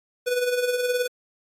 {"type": "tone with tremolo", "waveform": "square", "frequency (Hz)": 493.9, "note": "B4", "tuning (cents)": 0, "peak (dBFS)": -20, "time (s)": [0.26, 1.08], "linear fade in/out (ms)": 20, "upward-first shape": "sine", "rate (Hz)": 19, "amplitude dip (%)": 55, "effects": ["AAC 48 kbps"]}